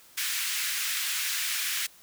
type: high-pass noise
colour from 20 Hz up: pink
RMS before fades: -30 dBFS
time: 0.17-1.87 s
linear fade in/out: 10 ms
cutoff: 1700 Hz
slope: 24 dB/octave
effects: white hiss -55 dBFS RMS until 2.02 s